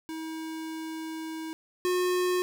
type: tone pair in turn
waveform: square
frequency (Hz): 320 / 361.8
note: D#4 / F#4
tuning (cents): +49 / -39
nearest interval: major second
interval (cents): 212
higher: second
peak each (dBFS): -35 / -25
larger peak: second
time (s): 0.09-1.53 / 1.85-2.42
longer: first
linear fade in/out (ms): 0
effects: none